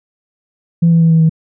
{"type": "tone with pitch steps", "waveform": "sine", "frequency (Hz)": [168, 166.07, 164.16, 162.28, 160.41], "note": ["E3", "E3", "E3", "E3", "E3"], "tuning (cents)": [33, 13, -7, -27, -47], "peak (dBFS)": -5, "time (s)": [0.82, 1.295], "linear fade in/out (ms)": 10, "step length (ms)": 95, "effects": ["tanh soft clip ceiling -3 dBFS"]}